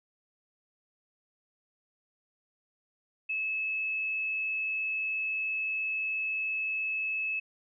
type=tone; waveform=sine; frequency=2597 Hz; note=E7; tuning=26 cents flat; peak=-29 dBFS; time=3.29-7.4 s; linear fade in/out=10 ms; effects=none